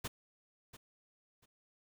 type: noise with echo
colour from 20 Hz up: pink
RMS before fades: -39 dBFS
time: 0.04-0.08 s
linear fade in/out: 10 ms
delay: 690 ms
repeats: 2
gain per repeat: -14 dB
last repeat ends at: 1.46 s
effects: none